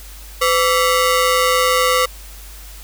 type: ring-modulated tone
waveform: sawtooth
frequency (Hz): 831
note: G#5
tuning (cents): +1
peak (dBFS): -6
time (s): 0.41-2.06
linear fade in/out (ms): 10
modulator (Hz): 324
effects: added 50 Hz sine -35 dBFS peak until 2.83 s + white hiss -40 dBFS RMS until 2.83 s